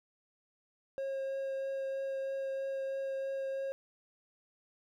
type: tone with vibrato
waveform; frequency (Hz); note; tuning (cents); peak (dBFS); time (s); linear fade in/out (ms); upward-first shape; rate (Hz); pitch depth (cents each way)
triangle; 540; C#5; -45; -32; 0.98-3.72; 0; triangle; 3.1; 10
effects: none